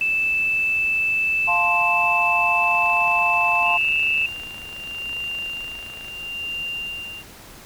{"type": "tone", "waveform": "sine", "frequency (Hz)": 2637, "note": "E7", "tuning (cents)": 0, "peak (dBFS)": -18, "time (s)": [0.01, 4.26], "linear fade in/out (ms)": 2}
{"type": "chord", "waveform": "sine", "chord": "F major", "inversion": "none", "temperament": "just", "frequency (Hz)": [698.5, 873.1, 1047.7], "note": ["F5", "A5", "C6"], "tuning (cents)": [0, -14, 2], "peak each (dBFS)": -24, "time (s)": [1.47, 3.78], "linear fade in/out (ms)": 20}
{"type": "click train", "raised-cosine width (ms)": 0.3, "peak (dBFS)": -25, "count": 95, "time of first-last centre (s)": [2.64, 6.083], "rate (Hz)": 27.3}
{"type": "tone with tremolo", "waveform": "sine", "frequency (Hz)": 2785, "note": "F7", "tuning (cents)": -5, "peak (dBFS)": -25, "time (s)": [3.62, 7.24], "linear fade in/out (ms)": 50, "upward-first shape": "sine", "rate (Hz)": 0.75, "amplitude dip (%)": 65}
{"effects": ["pink hiss -43 dBFS RMS until 7.65 s"]}